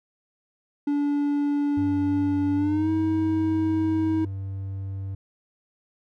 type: tone with pitch glide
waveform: triangle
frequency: 288.4 to 318.2 Hz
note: D4 to D#4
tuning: -31 to +39 cents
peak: -19 dBFS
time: 0.87-4.25 s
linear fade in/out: 5 ms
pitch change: +170 cents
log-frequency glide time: 2.56-2.9 s
type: tone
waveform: triangle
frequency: 97 Hz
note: G2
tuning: 18 cents flat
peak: -27 dBFS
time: 1.77-5.15 s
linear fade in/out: 5 ms
effects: none